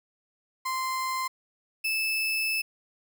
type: tone pair in turn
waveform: 35% pulse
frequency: 1041 / 2623 Hz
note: C6 / E7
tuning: -9 / -9 cents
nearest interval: octave + major third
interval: 1600 cents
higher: second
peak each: -26 / -24 dBFS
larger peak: second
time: 0.65-1.28 / 1.84-2.62 s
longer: second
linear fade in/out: 10 ms
effects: 10-bit